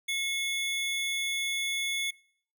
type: tone pair together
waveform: square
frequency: 2180 / 3461 Hz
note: C#7 / A7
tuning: -29 / -29 cents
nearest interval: minor sixth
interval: 800 cents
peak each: -31 / -33 dBFS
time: 0.08-2.11 s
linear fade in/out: 10 ms
effects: noise-tail reverb RT60 0.6 s tail -26 dB re dry